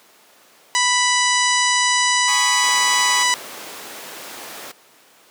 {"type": "harmonic tone", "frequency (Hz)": 987.8, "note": "B5", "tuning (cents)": 0, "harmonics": [1, 2, 3, 4, 5, 6, 7, 8, 9], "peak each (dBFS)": [-20, -20, -24, -25, -26, -24, -28, -28, -29], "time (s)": [0.75, 3.34], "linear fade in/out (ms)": 0}
{"type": "chord", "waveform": "sawtooth", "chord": "Ab suspended fourth", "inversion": "none", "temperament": "equal with one note detuned", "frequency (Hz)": [830.6, 1108.7, 1237.3], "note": ["Ab5", "Db6", "Eb6"], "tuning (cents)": [0, 0, -10], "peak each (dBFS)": [-28, -24, -28], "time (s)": [2.27, 3.24], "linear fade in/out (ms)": 20}
{"type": "noise", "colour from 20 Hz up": "pink", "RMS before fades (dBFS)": -33, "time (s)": [2.63, 4.72], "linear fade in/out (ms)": 10}
{"effects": ["pink hiss -50 dBFS RMS until 5.3 s", "high-pass 400 Hz 12 dB/octave"]}